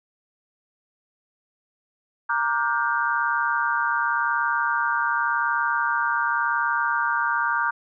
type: chord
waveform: sine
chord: G minor seventh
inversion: first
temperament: equal with one note detuned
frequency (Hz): 932.3 / 1174.7 / 1427.1 / 1568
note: Bb5 / D6 / F6 / G6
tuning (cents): 0 / 0 / +37 / 0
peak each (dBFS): -26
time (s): 2.29-7.71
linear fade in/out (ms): 10
effects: none